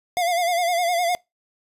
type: tone with vibrato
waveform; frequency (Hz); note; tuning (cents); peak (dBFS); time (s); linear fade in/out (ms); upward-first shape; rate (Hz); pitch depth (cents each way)
square; 698.5; F5; 0; -20; 0.17-1.15; 0; sine; 9.8; 68
effects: noise-tail reverb RT60 0.2 s tail -24 dB re dry + resampled to 32000 Hz